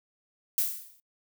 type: noise with exponential decay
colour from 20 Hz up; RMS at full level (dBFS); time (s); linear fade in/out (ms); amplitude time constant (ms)
violet; -23; 0.58-1; 1; 90
effects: noise-tail reverb RT60 0.1 s tail -24 dB re dry